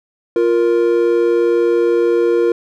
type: tone pair together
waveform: triangle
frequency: 349.2 / 468.9 Hz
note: F4 / A#4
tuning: 0 / +10 cents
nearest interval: perfect fourth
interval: 510 cents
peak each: -12 dBFS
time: 0.36-2.52 s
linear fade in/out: 2 ms
effects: none